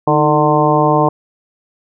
harmonic tone with a mistuned harmonic, 150 Hz, D3, 37 cents sharp, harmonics 1 / 2 / 3 / 4 / 5 / 6 / 7, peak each -17 / -17 / -17 / -17 / -17 / -17 / -17 dBFS, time 0.07-1.09 s, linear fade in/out 5 ms, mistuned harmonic 2, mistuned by +68 cents, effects none

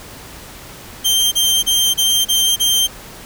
sawtooth tone bursts, 3152 Hz, G7, 9 cents sharp, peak -9 dBFS, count 6, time 1.04-2.875 s, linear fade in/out 20 ms, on 280 ms, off 31 ms, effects pink hiss -36 dBFS RMS until 3.25 s

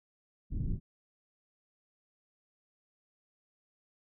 pink low-pass noise, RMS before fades -33 dBFS, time 0.5-0.8 s, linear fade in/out 50 ms, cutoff 230 Hz, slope 24 dB/octave, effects none

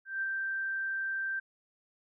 sine tone with ADSR envelope, 1568 Hz, G6, in tune, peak -29 dBFS, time 0.05-1.4 s, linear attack 170 ms, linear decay 27 ms, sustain -2 dB, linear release 11 ms, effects none

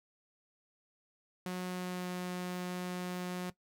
sawtooth tone with pitch glide, 182 to 180.33 Hz, F#3 to F#3, -28 to -44 cents, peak -32 dBFS, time 1.46-3.5 s, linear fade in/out 2 ms, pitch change -16 cents, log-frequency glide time 1.66-2.14 s, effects noise-tail reverb RT60 0.1 s tail -17 dB re dry

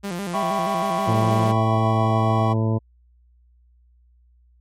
sawtooth tone with vibrato, 186.7 Hz, F#3, 16 cents sharp, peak -22 dBFS, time 0.03-1.53 s, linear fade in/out 20 ms, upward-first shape square, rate 6.3 Hz, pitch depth 120 cents each way
triangle chord, C# half-diminished seventh, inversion first, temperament equal with one note detuned, 659.3 / 784 / 993.5 / 1108.7 Hz, E5 / G5 / B5 / C#6, 0 / 0 / +10 / 0 cents, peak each -24 / -24 / -27 / -25 dBFS, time 0.33-2.54 s, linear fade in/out 20 ms
harmonic tone, 111.1 Hz, A2, 17 cents sharp, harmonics 1 / 2 / 3 / 4 / 5 / 6 / 8 / 9, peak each -19 / -25 / -29 / -31 / -33 / -35 / -37 / -38 dBFS, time 1.07-2.79 s, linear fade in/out 20 ms
effects added 60 Hz sine -53 dBFS peak until 4.6 s + MP3 64 kbps

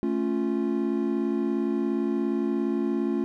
triangle chord, A augmented, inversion none, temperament equal, 220 / 277.2 / 349.2 Hz, A3 / C#4 / E#4, 0 / 0 / 0 cents, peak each -26 dBFS, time 0.03-3.24 s, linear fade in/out 0 ms, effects none

